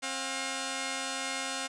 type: tone pair together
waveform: 5% pulse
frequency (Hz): 267.1 / 713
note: C4 / F5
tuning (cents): +36 / +36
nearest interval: octave + perfect fourth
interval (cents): 1700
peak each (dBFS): -24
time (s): 0.02-1.68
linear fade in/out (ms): 20
effects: resampled to 22050 Hz